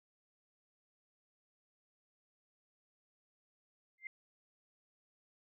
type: tone with exponential growth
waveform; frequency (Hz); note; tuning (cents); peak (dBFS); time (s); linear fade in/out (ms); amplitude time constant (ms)
sine; 2093; C7; 0; -37; 3.98-4.07; 2; 18
effects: none